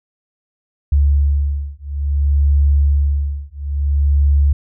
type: beating tone pair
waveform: sine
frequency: 71 / 71.58 Hz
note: C#2 / D2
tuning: +42 / -44 cents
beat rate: 0.58 Hz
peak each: -15 dBFS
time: 0.92-4.53 s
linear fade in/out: 5 ms
effects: none